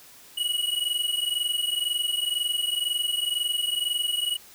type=tone pair together; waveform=square; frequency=2905 / 2927 Hz; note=F#7 / F#7; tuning=-32 / -19 cents; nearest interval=unison; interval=13 cents; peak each=-28 dBFS; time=0.37-4.37 s; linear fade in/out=10 ms; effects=white hiss -50 dBFS RMS until 4.54 s